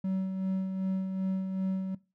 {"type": "tone with tremolo", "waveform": "triangle", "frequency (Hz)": 189.7, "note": "F#3", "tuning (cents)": 43, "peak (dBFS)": -25, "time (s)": [0.04, 1.95], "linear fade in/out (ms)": 5, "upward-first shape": "sine", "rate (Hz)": 2.6, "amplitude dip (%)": 45, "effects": ["noise-tail reverb RT60 0.3 s tail -21 dB re dry"]}